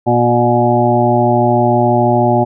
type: harmonic tone with a mistuned harmonic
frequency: 120.2 Hz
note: B2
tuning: 46 cents flat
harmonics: 1 / 2 / 3 / 5 / 6 / 7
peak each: -16 / -16 / -16 / -16 / -16 / -16 dBFS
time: 0.06-2.45 s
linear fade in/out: 20 ms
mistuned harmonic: 6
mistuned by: +15 cents
effects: none